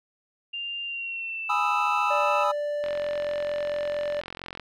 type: tone with pitch glide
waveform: sine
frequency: 2794 to 2645 Hz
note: F7 to E7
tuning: 0 to +5 cents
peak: -30 dBFS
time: 0.53-2.44 s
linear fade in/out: 10 ms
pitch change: -95 cents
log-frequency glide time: 0.84-1.5 s
type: chord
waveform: triangle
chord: E major seventh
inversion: first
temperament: equal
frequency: 830.6 / 987.8 / 1244.5 / 1318.5 Hz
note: G#5 / B5 / D#6 / E6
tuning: 0 / 0 / 0 / 0 cents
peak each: -26 dBFS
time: 1.49-2.52 s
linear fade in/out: 10 ms
type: tone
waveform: triangle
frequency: 587.3 Hz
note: D5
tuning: in tune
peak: -24 dBFS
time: 2.1-4.21 s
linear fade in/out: 10 ms
type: click train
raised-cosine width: 0.3 ms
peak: -20 dBFS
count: 79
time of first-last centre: 2.84-4.597 s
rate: 44.4 Hz
effects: none